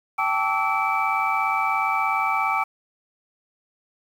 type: tone cluster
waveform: sine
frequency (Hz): 780 / 877 / 1150 / 1305 / 2311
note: G5 / A5 / D6 / E6 / D7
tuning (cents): -9 / -6 / -37 / -18 / -28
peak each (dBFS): -26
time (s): 0.18-2.64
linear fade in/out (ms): 10
effects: tanh soft clip ceiling -9 dBFS + 8-bit